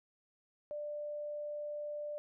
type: tone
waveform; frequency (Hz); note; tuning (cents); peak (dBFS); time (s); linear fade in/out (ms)
sine; 592; D5; +14; -38; 0.71-2.18; 0
effects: none